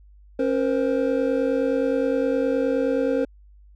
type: tone cluster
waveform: triangle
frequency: 272.6 / 471.4 / 521 Hz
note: C#4 / A#4 / C5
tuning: -29 / +19 / -7 cents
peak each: -22 dBFS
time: 0.39-3.25 s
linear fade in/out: 5 ms
effects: added 50 Hz sine -47 dBFS peak until 3.75 s